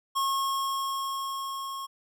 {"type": "tone with level ramp", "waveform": "square", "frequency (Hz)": 1087, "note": "C#6", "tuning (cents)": -34, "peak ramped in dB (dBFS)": [-25, -35], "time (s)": [0.15, 1.87], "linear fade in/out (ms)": 20, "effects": []}